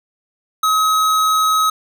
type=tone with hard clipping; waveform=sine; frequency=1274 Hz; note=D#6; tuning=41 cents sharp; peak=-14 dBFS; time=0.63-1.7 s; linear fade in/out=5 ms; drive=18 dB; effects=none